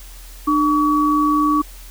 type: tone pair together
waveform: sine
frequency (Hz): 300 / 1135.3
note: D4 / C#6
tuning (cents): +37 / +41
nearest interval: octave + major seventh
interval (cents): 2304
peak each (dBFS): -16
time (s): 0.47-1.62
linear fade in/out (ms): 10
effects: added 42 Hz sine -36 dBFS peak until 1.9 s + white hiss -43 dBFS RMS until 1.9 s